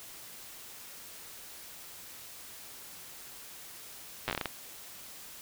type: slowing click train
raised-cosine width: 0.3 ms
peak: -15 dBFS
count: 9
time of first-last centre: 4.28-4.457 s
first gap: 8 ms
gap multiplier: 1.28
effects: white hiss -48 dBFS RMS until 5.41 s